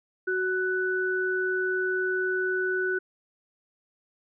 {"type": "tone pair together", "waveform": "sine", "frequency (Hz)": [372, 1488], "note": ["F#4", "F#6"], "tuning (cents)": [9, 9], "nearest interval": "2 octaves", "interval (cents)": 2400, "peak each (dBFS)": -27, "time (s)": [0.27, 2.99], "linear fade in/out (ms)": 10, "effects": []}